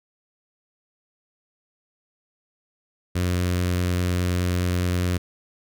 sawtooth tone with notch filter, 89.5 Hz, F2, 43 cents sharp, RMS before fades -23 dBFS, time 3.15-5.18 s, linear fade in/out 10 ms, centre 830 Hz, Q 1.5, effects none

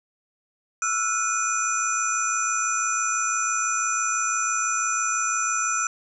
sine tone cluster, 1332 / 1438 / 2465 / 5970 / 7260 Hz, E6 / F#6 / D#7 / F#8 / A#8, +18 / -50 / -17 / +15 / -47 cents, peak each -26 / -30 / -33 / -28 / -28 dBFS, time 0.82-5.87 s, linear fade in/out 2 ms, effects none

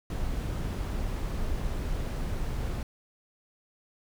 brown noise, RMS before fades -31 dBFS, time 0.1-2.83 s, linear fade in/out 2 ms, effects none

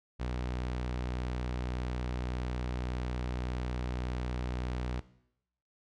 sawtooth tone, 61.74 Hz, B1, in tune, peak -29 dBFS, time 0.19-5.01 s, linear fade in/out 20 ms, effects noise-tail reverb RT60 0.8 s tail -18 dB re dry + low-pass 5000 Hz 12 dB/octave

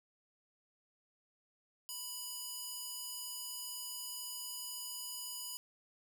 square tone with high-pass filter, 987.8 Hz, B5, in tune, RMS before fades -44 dBFS, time 1.89-5.57 s, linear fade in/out 0 ms, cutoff 5200 Hz, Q 0.69, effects none

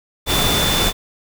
sine tone in noise, 3520 Hz, A7, in tune, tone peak -20 dBFS, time 0.26-0.93 s, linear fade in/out 50 ms, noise pink, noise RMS -18 dBFS, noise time 0.26-0.93 s, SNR -5 dB, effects none

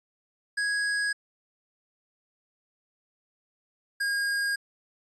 square tone pair in turn, 1658 / 1625.8 Hz, G#6 / G#6, -3 / -37 cents, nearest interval unison, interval 34 cents, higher first, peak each -26 dBFS, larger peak neither, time 0.57-1.13 / 4-4.56 s, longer neither, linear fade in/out 10 ms, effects resampled to 24000 Hz

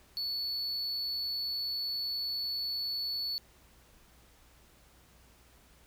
triangle tone, 4435 Hz, C#8, in tune, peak -31 dBFS, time 0.17-3.38 s, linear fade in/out 0 ms, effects added 60 Hz sine -64 dBFS peak until 5.86 s + pink hiss -62 dBFS RMS until 5.86 s

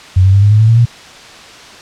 sine tone with pitch steps, 92.5 / 95.82 / 99.25 / 102.81 / 106.5 / 110.32 / 114.28 / 118.37 Hz, F#2 / G2 / G2 / G#2 / G#2 / A2 / A#2 / A#2, 0 / -39 / +22 / -17 / +44 / +5 / -34 / +27 cents, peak -4 dBFS, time 0.16-0.856 s, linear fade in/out 10 ms, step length 87 ms, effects white hiss -34 dBFS RMS until 1.81 s + low-pass 5000 Hz 12 dB/octave

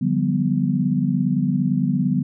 sine chord, G dominant seventh, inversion second, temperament equal with one note detuned, 146.83 / 178.49 / 196 / 246.9 Hz, D3 / F3 / G3 / B3, 0 / +38 / 0 / 0 cents, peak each -23 / -23 / -23 / -22 dBFS, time 0.01-2.23 s, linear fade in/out 10 ms, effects none

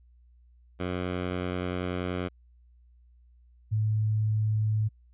10% pulse / sine tone pair in turn, 90.4 / 107.93 Hz, F#2 / A2, -40 / -33 cents, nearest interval minor third, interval 307 cents, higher second, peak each -21 / -23 dBFS, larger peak first, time 0.79-2.29 / 3.71-4.89 s, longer first, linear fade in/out 20 ms, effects added 60 Hz sine -55 dBFS peak until 5.13 s + resampled to 8000 Hz

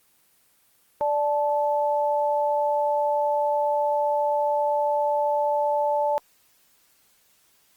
sine tone pair together, 587.3 / 872.4 Hz, D5 / A5, 0 / -15 cents, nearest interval perfect fifth, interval 685 cents, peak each -23 dBFS, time 1.01-6.18 s, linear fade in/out 0 ms, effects white hiss -62 dBFS RMS until 7.76 s + Opus 24 kbps

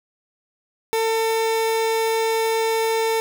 30% pulse tone, 448.7 Hz, A4, 34 cents sharp, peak -16 dBFS, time 0.93-3.2 s, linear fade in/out 0 ms, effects none

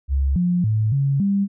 sine tone with pitch steps, 68.4 / 177.2 / 108.5 / 138.6 / 198.7 Hz, C#2 / F3 / A2 / C#3 / G3, -23 / +25 / -24 / 0 / +24 cents, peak -16 dBFS, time 0.08-1.48 s, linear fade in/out 50 ms, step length 280 ms, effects none

